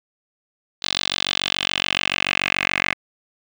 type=tone with band-pass filter sweep; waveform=10% pulse; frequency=47 Hz; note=F#1; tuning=28 cents sharp; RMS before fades=-23 dBFS; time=0.82-2.94 s; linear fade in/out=10 ms; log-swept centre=4000 to 2200 Hz; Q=3.6; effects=none